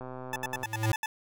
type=click train; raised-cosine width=1 ms; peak=-27 dBFS; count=81; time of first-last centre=0.01-0.635 s; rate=128 Hz
type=tone bursts; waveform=20% pulse; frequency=873 Hz; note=A5; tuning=14 cents flat; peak=-25 dBFS; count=8; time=0.33-1.06 s; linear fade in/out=2 ms; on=30 ms; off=70 ms
type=tone with exponential growth; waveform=square; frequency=110 Hz; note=A2; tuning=in tune; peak=-22 dBFS; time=0.49-0.92 s; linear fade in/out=5 ms; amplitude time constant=93 ms
effects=none